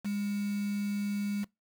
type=tone with quantisation; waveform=sine; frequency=203.7 Hz; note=G#3; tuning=33 cents flat; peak=-30 dBFS; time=0.04-1.45 s; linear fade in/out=20 ms; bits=7; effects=noise-tail reverb RT60 0.2 s tail -24 dB re dry